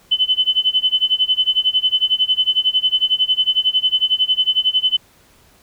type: tone with tremolo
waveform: sine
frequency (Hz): 3029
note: F#7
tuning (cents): +40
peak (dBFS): -10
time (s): 0.11-4.97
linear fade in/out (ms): 10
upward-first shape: sine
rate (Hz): 11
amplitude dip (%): 95
effects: pink hiss -52 dBFS RMS until 5.62 s